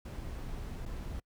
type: noise with dropouts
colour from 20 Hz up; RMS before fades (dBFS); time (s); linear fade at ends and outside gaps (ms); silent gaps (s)
brown; -40; 0.05-1.2; 5; 0.855-0.859
effects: noise-tail reverb RT60 0.1 s tail -26 dB re dry

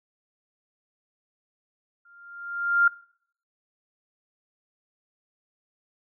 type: tone with exponential growth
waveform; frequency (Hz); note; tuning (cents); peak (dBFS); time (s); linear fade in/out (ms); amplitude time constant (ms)
sine; 1396.9; F6; 0; -14; 2.05-2.88; 5; 180
effects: noise-tail reverb RT60 0.6 s tail -22 dB re dry

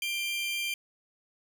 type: tone pair together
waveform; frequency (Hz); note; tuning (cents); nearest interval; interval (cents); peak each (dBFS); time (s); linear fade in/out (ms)
40% pulse; 2380 / 3148; D7 / G7; +22 / +7; perfect fourth; 485; -31 / -34; 0.02-0.74; 2
effects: none

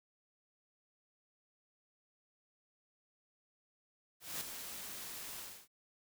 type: noise with ADSR envelope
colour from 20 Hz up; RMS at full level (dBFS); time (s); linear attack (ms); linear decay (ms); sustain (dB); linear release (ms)
white; -39; 4.2-5.68; 210; 3; -7; 280
effects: none

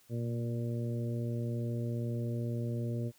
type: harmonic tone with a mistuned harmonic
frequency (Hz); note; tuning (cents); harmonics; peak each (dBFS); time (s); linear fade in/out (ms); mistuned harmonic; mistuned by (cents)
117.6; A#2; +16; 1 / 2 / 3 / 4 / 5; -33 / -39 / -43 / -45 / -47; 0.09-3.12; 50; 1; +24
effects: white hiss -65 dBFS RMS until 3.18 s

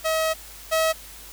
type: tone pair in turn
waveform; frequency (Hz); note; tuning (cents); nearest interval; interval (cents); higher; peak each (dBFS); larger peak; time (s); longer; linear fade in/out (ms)
sawtooth; 639 / 642.2; D#5 / E5; +46 / -45; unison; 9; second; -17 / -15; second; 0.04-0.34 / 0.71-0.93; first; 20
effects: added 50 Hz sine -47 dBFS peak until 1.32 s + white hiss -43 dBFS RMS until 1.32 s

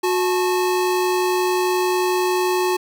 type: tone pair together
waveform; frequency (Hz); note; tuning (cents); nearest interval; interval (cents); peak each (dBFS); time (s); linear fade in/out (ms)
square; 364.9 / 868.5; F#4 / A5; -24 / -23; octave + minor third; 1501; -19 / -24; 0.03-2.77; 10
effects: none

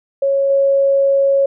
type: tone with level steps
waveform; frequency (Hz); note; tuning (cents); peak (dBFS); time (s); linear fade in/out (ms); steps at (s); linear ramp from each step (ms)
sine; 551; C#5; -11; -12 / -10; 0.22-1.46; 5; 0.5; 2
effects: none

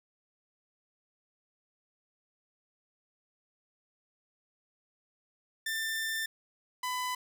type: tone pair in turn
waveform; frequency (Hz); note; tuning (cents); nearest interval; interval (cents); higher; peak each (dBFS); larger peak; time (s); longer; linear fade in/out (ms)
sawtooth; 1785 / 1001.8; A6 / B5; +24 / +24; minor seventh; 1000; first; -28; neither; 5.66-6.26 / 6.83-7.15; first; 5
effects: none

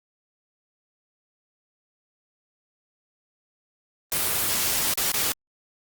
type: noise with dropouts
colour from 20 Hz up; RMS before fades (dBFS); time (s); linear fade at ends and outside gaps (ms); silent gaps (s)
white; -24; 4.12-5.32; 0; 4.938-4.976 / 5.118-5.141
effects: Opus 24 kbps

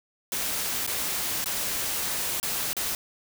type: noise with dropouts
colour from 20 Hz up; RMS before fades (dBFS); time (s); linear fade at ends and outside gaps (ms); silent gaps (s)
white; -29; 0.32-2.95; 1; 0.865-0.875 / 1.443-1.459 / 2.4-2.429 / 2.731-2.767
effects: none

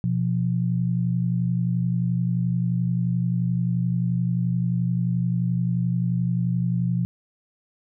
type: tone pair together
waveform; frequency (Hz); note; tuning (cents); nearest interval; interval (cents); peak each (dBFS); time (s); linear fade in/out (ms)
sine; 123.32 / 174.8; B2 / F3; -2 / +2; tritone; 604; -23; 0.04-7.05; 0
effects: none

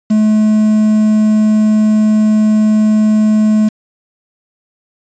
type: tone with quantisation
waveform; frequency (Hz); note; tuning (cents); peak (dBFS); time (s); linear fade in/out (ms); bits
triangle; 214.8; A3; -41; -5; 0.1-3.69; 10; 5
effects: resampled to 16000 Hz

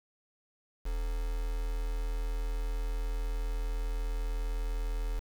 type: tone with quantisation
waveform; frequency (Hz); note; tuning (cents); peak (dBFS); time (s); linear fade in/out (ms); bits
sine; 40.06; E1; -49; -30; 0.85-5.2; 10; 7
effects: none

